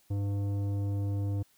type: tone with tanh clipping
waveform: sine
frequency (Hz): 100.3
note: G2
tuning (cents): +40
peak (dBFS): -30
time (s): 0.1-1.43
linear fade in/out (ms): 10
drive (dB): 12
effects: white hiss -66 dBFS RMS until 1.57 s